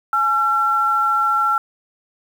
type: tone pair together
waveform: sine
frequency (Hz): 842.3 / 1357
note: G#5 / E6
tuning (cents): +24 / +50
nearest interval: minor sixth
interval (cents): 826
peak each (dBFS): -23 / -15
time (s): 0.13-1.58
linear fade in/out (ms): 2
effects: 7-bit